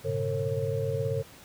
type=tone cluster; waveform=sine; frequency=103.5 / 120.1 / 138.7 / 454 / 541 Hz; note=G#2 / B2 / C#3 / A#4 / C#5; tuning=-5 / -48 / +1 / -46 / -42 cents; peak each=-33 / -36 / -33 / -31 / -33 dBFS; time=0.04-1.23 s; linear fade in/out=20 ms; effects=pink hiss -51 dBFS RMS until 1.44 s + high-pass 60 Hz 12 dB/octave